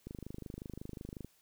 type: click train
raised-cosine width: 3 ms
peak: -30 dBFS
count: 31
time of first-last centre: 0.07-1.246 s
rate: 25.5 Hz
effects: white hiss -69 dBFS RMS until 1.41 s